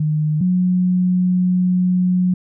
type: tone pair in turn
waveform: sine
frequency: 152.8 / 181.71 Hz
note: D#3 / F#3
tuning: -31 / -31 cents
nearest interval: minor third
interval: 300 cents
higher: second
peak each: -15 / -13 dBFS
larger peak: second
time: 0-0.41 / 0.41-2.34 s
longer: second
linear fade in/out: 5 ms
effects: none